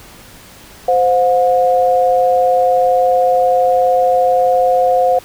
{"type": "tone pair together", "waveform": "sine", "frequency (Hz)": [518.7, 720], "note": ["C5", "F#5"], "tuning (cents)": [-15, -47], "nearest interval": "tritone", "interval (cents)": 568, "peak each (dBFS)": -12, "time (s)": [0.88, 5.19], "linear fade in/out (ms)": 5, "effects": ["pink hiss -39 dBFS RMS until 5.24 s"]}